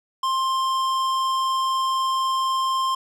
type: tone with tanh clipping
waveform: sine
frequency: 1054 Hz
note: C6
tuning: 12 cents sharp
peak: -22 dBFS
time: 0.23-2.95 s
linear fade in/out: 5 ms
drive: 15 dB
effects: none